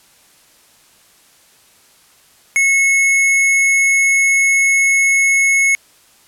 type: tone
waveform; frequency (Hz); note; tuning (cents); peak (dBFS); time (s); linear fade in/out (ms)
square; 2188; C#7; -23; -11; 2.56-5.75; 0
effects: white hiss -50 dBFS RMS until 6.27 s + low-pass 12000 Hz 12 dB/octave